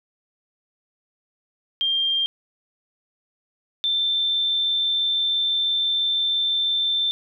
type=tone pair in turn; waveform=sine; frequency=3191 / 3557 Hz; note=G7 / A7; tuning=+30 / +18 cents; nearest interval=major second; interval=188 cents; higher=second; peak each=-19 dBFS; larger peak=neither; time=1.81-2.26 / 3.84-7.11 s; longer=second; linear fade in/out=0 ms; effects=none